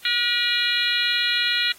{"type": "harmonic tone with a mistuned harmonic", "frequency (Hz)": 480.5, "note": "B4", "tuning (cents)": -48, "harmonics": [3, 4, 5, 6, 7, 8, 9], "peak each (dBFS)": [-27, -27, -27, -27, -27, -27, -27], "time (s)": [0.05, 1.72], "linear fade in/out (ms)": 2, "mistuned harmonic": 9, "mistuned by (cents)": -71, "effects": ["white hiss -49 dBFS RMS until 1.78 s", "AAC 48 kbps"]}